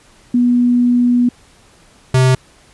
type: tone pair in turn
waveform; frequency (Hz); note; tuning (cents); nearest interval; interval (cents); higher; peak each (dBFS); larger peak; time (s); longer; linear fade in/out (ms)
sine / square; 243.8 / 129.41; B3 / C3; -22 / -19; major seventh; 1097; first; -9; neither; 0.34-1.29 / 2.14-2.35; first; 5
effects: pink hiss -48 dBFS RMS until 2.73 s + resampled to 24000 Hz